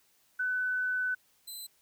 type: tone pair in turn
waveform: sine / 15% pulse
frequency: 1503 / 4036 Hz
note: F#6 / B7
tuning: +27 / +37 cents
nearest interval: octave + perfect fourth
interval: 1710 cents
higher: second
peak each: -28 / -34 dBFS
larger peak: first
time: 0.39-1.15 / 1.47-1.67 s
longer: first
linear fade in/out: 10 ms
effects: white hiss -68 dBFS RMS until 1.81 s